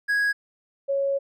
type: tone pair in turn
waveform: triangle / sine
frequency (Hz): 1657 / 553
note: G#6 / C#5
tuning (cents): -4 / -4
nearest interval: octave + perfect fifth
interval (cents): 1900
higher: first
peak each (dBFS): -18 / -21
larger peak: first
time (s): 0.08-0.33 / 0.88-1.19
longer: second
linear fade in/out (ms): 20
effects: none